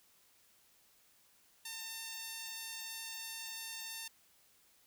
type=tone with high-pass filter; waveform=sawtooth; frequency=903 Hz; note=A5; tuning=45 cents sharp; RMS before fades=-45 dBFS; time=1.65-4.08 s; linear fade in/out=5 ms; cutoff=3100 Hz; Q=0.59; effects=white hiss -68 dBFS RMS until 4.86 s